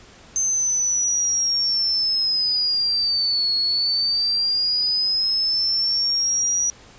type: linear two-way sweep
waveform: sine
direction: down then up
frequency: 6272 to 4339 to 5820 Hz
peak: -18 dBFS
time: 0.36-6.7 s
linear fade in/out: 0 ms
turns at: 3.55 s
effects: pink hiss -47 dBFS RMS until 6.98 s + resampled to 16000 Hz